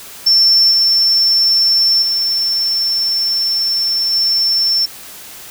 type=tone with level steps; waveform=sine; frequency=5390 Hz; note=E8; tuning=38 cents sharp; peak=-7 / -9 / -13 / -11 dBFS; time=0.26-4.86 s; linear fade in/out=10 ms; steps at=0.71 / 2.02 / 4.13 s; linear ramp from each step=2 ms; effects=white hiss -34 dBFS RMS until 5.5 s